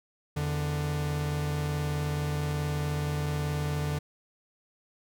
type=tone pair together; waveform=45% pulse; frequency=83.4 / 148 Hz; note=E2 / D3; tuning=+21 / +14 cents; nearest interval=minor seventh; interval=993 cents; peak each=-34 / -29 dBFS; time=0.36-3.99 s; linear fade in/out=10 ms; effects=none